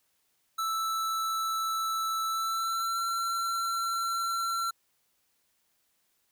square tone with pitch glide, 1319 to 1355.3 Hz, E6 to E6, +1 to +48 cents, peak -29 dBFS, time 0.58-4.71 s, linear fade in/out 10 ms, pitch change +47 cents, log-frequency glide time 2.27-3.01 s, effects white hiss -73 dBFS RMS until 6.31 s

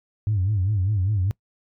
sine tone with vibrato, 99 Hz, G2, 18 cents sharp, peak -18 dBFS, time 0.27-1.31 s, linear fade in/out 0 ms, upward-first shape sine, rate 5 Hz, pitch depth 160 cents each way, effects noise-tail reverb RT60 0.1 s tail -24 dB re dry + tanh soft clip ceiling -15 dBFS

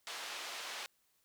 white band-pass noise, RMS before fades -44 dBFS, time 0.07-0.86 s, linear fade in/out 0 ms, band 540 to 4300 Hz, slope 12 dB/octave, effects white hiss -75 dBFS RMS until 1.24 s

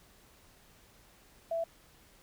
sine tone, 664 Hz, E5, 12 cents sharp, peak -30 dBFS, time 1.51-1.64 s, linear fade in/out 5 ms, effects pink hiss -61 dBFS RMS until 2.22 s

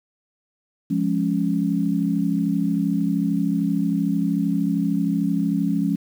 sine chord, Db major, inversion first, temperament equal, 174.61 / 207.7 / 277.2 Hz, F3 / Ab3 / Db4, 0 / 0 / 0 cents, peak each -23 dBFS, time 0.9-5.96 s, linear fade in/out 10 ms, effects 8-bit

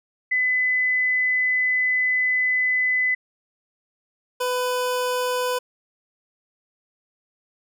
sine / 25% pulse tone pair in turn, 2010 / 499.6 Hz, B6 / B4, +30 / +20 cents, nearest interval 2 octaves, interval 2410 cents, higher first, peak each -18 dBFS, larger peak neither, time 0.31-3.15 / 4.4-5.59 s, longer first, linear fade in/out 10 ms, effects none

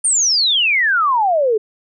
sine exponential sweep, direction down, 9240 to 413 Hz, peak -12 dBFS, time 0.04-1.58 s, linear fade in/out 10 ms, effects none

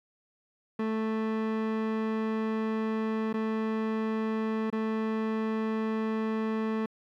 30% pulse tone with dropouts, 220 Hz, A3, in tune, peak -25 dBFS, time 0.79-6.86 s, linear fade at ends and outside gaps 5 ms, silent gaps 3.329-3.339 / 4.702-4.726 s, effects low-pass 2000 Hz 12 dB/octave + 11-bit

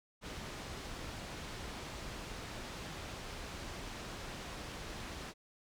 pink low-pass noise, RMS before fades -45 dBFS, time 0.21-5.34 s, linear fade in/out 50 ms, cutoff 6200 Hz, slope 12 dB/octave, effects none

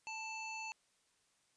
harmonic tone with a mistuned harmonic, 882 Hz, A5, 4 cents sharp, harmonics 1 / 3 / 5 / 7 / 8, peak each -46 / -44 / -54 / -57 / -56 dBFS, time 0.07-0.72 s, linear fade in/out 0 ms, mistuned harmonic 8, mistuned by -22 cents, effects white hiss -75 dBFS RMS until 1.56 s + resampled to 22050 Hz

